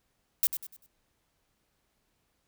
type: noise with echo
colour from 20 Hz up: violet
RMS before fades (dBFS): -24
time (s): 0.43-0.47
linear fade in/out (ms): 0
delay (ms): 98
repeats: 4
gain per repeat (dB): -9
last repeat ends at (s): 0.862
effects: pink hiss -75 dBFS RMS until 2.47 s

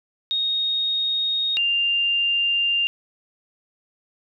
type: tone pair in turn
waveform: sine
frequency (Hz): 3729 / 2794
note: A#7 / F7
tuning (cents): 0 / 0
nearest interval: perfect fourth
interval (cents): 500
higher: first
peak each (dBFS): -20 / -18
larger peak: second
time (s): 0.31-1.57 / 1.57-2.87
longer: second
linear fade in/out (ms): 0
effects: none

